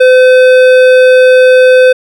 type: tone with hard clipping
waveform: sine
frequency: 510 Hz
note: C5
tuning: 44 cents flat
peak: -3 dBFS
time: 0-1.93 s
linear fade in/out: 10 ms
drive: 12 dB
effects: none